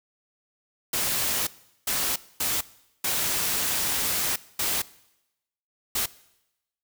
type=noise bursts at uneven times; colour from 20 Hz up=white; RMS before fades=-26 dBFS; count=6; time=0.93-1.47 / 1.87-2.16 / 2.4-2.61 / 3.04-4.36 / 4.59-4.82 / 5.95-6.06 s; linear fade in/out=5 ms; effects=noise-tail reverb RT60 0.9 s tail -20 dB re dry